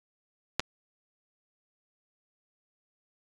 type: clicks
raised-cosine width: 0.2 ms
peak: -6 / -23 dBFS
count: 2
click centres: 0.596 / 0.603 s
effects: resampled to 22050 Hz